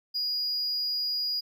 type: tone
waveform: triangle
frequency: 4885 Hz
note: D#8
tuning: 33 cents flat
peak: -25 dBFS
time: 0.14-1.41 s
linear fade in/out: 20 ms
effects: tanh soft clip ceiling -21 dBFS